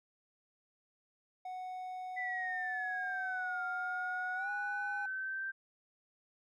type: tone with pitch glide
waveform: triangle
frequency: 739 to 815.2 Hz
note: F#5 to G#5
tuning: -2 to -32 cents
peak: -38 dBFS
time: 1.45-5.06 s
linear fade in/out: 5 ms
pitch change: +170 cents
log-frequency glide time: 4.35-4.5 s
type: exponential two-way sweep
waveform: sine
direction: down then up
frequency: 2002 to 1396.9 to 1572 Hz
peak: -36 dBFS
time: 2.16-5.52 s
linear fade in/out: 20 ms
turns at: 3.64 s
effects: none